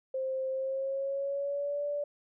sine tone with pitch glide, 526 to 580.3 Hz, C5 to D5, +9 to -21 cents, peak -30 dBFS, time 0.14-2.04 s, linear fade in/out 5 ms, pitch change +170 cents, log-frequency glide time 0.5-1.85 s, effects none

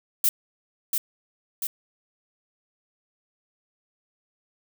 violet noise with echo, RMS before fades -20 dBFS, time 0.24-0.29 s, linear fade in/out 2 ms, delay 690 ms, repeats 2, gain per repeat -4 dB, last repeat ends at 1.67 s, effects none

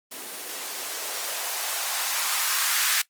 violet noise with band-pass filter sweep, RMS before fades -28 dBFS, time 0.11-3.02 s, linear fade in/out 10 ms, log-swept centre 290 to 1500 Hz, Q 1.5, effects noise-tail reverb RT60 0.1 s tail -19 dB re dry + Opus 24 kbps

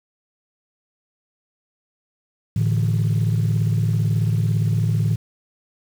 sine chord, A suspended fourth, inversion none, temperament equal, 110 / 146.83 / 164.81 Hz, A2 / D3 / E3, 0 / 0 / 0 cents, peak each -17 / -22 / -22 dBFS, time 2.56-5.16 s, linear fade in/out 5 ms, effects tanh soft clip ceiling -12 dBFS + 7-bit

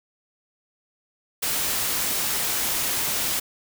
white noise, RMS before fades -25 dBFS, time 1.42-3.4 s, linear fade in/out 10 ms, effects none

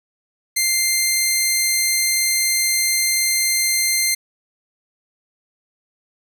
10% pulse tone, 2093 Hz, C7, in tune, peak -7 dBFS, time 0.56-4.15 s, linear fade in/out 10 ms, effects none

